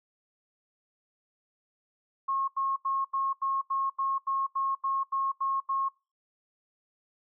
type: tone bursts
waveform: sine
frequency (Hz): 1084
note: C#6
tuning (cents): -39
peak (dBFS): -26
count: 13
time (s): 2.28-5.888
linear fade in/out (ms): 10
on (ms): 200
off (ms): 84
effects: noise-tail reverb RT60 0.3 s tail -22 dB re dry

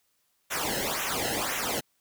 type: noise with flanger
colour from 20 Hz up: pink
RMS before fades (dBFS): -30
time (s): 0.5-1.81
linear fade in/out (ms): 20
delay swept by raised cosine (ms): 0.21 to 0.87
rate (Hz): 1.9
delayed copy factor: -0.9
effects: white hiss -72 dBFS RMS until 2 s

